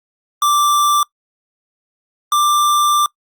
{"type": "tone pair in turn", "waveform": "square", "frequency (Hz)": [1174.7, 1182.9], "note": ["D6", "D6"], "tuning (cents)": [0, 12], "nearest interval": "unison", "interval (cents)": 12, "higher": "second", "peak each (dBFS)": -12, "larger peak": "neither", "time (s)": [[0.42, 1.03], [2.32, 3.06]], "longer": "second", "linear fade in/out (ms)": 2, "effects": ["noise-tail reverb RT60 0.1 s tail -23 dB re dry", "Opus 48 kbps"]}